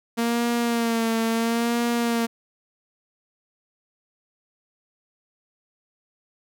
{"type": "tone with vibrato", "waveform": "sawtooth", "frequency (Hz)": 231.5, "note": "A#3", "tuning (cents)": -12, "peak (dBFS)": -17, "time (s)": [0.17, 2.27], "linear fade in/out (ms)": 20, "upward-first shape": "sine", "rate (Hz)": 0.74, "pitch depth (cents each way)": 41, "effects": []}